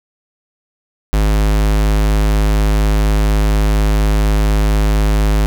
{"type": "tone", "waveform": "square", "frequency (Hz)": 52.1, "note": "G#1", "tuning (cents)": 6, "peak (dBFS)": -11, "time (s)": [1.13, 5.46], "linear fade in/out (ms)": 0, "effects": []}